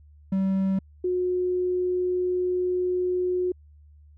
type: tone pair in turn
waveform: triangle / sine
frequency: 192.1 / 362.6 Hz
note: G3 / F#4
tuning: -35 / -35 cents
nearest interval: major seventh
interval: 1100 cents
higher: second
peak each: -19 / -22 dBFS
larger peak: first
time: 0.32-0.79 / 1.04-3.52 s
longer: second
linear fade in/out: 5 ms
effects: added 74 Hz sine -49 dBFS peak until 4.17 s